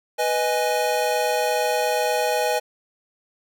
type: chord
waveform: square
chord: G# minor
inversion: first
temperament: equal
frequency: 493.9 / 622.3 / 830.6 Hz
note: B4 / D#5 / G#5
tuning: 0 / 0 / 0 cents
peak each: -25 dBFS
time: 0.18-2.6 s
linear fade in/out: 20 ms
effects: none